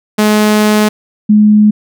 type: tone pair in turn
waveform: sawtooth / sine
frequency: 212.1 / 211 Hz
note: G#3 / G#3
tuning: +37 / +28 cents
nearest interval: unison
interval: 9 cents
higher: first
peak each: -3 dBFS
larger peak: neither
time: 0.18-0.89 / 1.29-1.71 s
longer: first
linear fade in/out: 10 ms
effects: none